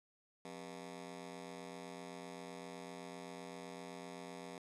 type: ring-modulated tone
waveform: 15% pulse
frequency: 220 Hz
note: A3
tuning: in tune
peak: -38 dBFS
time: 0.45-4.58 s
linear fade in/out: 0 ms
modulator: 43.9 Hz
effects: resampled to 24000 Hz + 11-bit